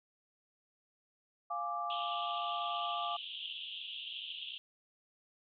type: chord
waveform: sine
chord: D diminished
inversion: first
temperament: equal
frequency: 698.5 / 830.6 / 1174.7 Hz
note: F5 / Ab5 / D6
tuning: 0 / 0 / 0 cents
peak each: -39 / -43 / -37 dBFS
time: 1.5-3.17 s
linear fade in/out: 10 ms
type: band-pass noise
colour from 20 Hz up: pink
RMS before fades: -44 dBFS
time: 1.9-4.58 s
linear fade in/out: 0 ms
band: 2800 to 3500 Hz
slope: 96 dB/octave
effects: none